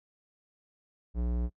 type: tone with low-pass filter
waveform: square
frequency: 59.6 Hz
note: A#1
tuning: 39 cents sharp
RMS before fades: -30 dBFS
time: 1.14-1.5 s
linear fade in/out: 50 ms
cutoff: 530 Hz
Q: 0.51
effects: noise-tail reverb RT60 0.1 s tail -26 dB re dry